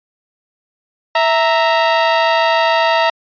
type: tone pair together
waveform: sawtooth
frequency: 657 / 929.1 Hz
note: E5 / A#5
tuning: -6 / -6 cents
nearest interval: tritone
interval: 600 cents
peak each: -10 dBFS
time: 1.15-3.1 s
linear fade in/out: 5 ms
effects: resampled to 11025 Hz